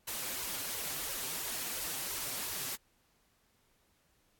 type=noise with flanger; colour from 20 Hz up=white; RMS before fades=-38 dBFS; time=0.07-2.76 s; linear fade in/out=10 ms; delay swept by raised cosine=1.9 to 7.8 ms; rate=2.9 Hz; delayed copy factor=+1; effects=pink hiss -72 dBFS RMS until 4.39 s + AAC 64 kbps